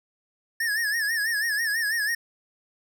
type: tone with vibrato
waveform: square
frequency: 1760 Hz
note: A6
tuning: in tune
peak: -24 dBFS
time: 0.6-2.15 s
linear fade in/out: 5 ms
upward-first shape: sine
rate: 6.1 Hz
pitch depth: 110 cents each way
effects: none